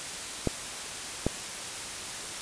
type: clicks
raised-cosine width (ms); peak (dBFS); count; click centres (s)
2; -11; 2; 0.473 / 1.266
effects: white hiss -37 dBFS RMS until 2.41 s + resampled to 22050 Hz